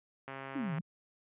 click train, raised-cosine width 0.5 ms, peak -28 dBFS, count 69, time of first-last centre 0.28-0.784 s, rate 135 Hz
sine exponential two-way sweep, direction down then up, 301.5 to 146.83 to 182.4 Hz, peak -33 dBFS, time 0.55-0.81 s, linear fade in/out 10 ms, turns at 0.75 s
effects high-pass 80 Hz 12 dB/octave + resampled to 8000 Hz

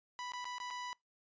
sawtooth tone with dropouts, 987.8 Hz, B5, in tune, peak -37 dBFS, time 0.19-0.93 s, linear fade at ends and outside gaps 0 ms, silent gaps 0.32-0.335 / 0.444-0.453 / 0.583-0.601 / 0.703-0.708 s, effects noise-tail reverb RT60 0.2 s tail -25 dB re dry + resampled to 16000 Hz

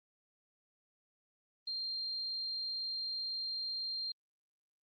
sine tone, 4186 Hz, C8, in tune, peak -36 dBFS, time 1.67-4.12 s, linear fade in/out 5 ms, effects Opus 24 kbps

